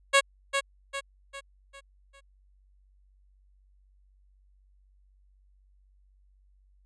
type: tone with echo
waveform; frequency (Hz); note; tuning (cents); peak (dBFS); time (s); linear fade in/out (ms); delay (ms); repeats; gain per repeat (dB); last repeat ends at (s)
10% pulse; 552; C#5; -7; -9; 0.13-0.21; 20; 400; 5; -7; 2.21
effects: added 48 Hz sine -59 dBFS peak until 6.85 s + resampled to 22050 Hz